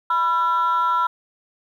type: tone pair together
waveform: sine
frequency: 988.9 / 1353 Hz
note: B5 / E6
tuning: +2 / +45 cents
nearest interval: perfect fourth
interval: 543 cents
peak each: -18 dBFS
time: 0.1-1.07 s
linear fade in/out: 5 ms
effects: tanh soft clip ceiling -13 dBFS + 9-bit